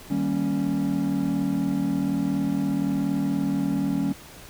triangle chord, Eb dominant seventh, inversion none, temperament equal, 155.56 / 196 / 233.1 / 277.2 Hz, Eb3 / G3 / Bb3 / Db4, 0 / 0 / 0 / 0 cents, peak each -29 / -25 / -29 / -23 dBFS, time 0.1-4.13 s, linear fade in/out 10 ms, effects pink hiss -45 dBFS RMS until 4.49 s

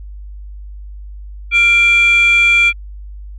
sine tone with frequency modulation, 2368 Hz, D7, 14 cents sharp, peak -6 dBFS, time 1.51-2.73 s, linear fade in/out 50 ms, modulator 974 Hz, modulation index 0.38, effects tanh soft clip ceiling -4 dBFS + added 50 Hz sine -28 dBFS peak until 3.38 s

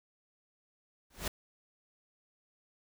pink noise with exponential growth, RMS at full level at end -30 dBFS, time 1.1-1.28 s, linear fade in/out 5 ms, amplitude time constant 39 ms, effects none

